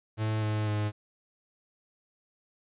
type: tone with pitch steps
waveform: 45% pulse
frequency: 108.8 / 107.05 / 105.34 Hz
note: A2 / A2 / G#2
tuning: -19 / -47 / +25 cents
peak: -27 dBFS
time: 0.17-0.92 s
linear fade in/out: 50 ms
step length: 250 ms
effects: resampled to 8000 Hz + 11-bit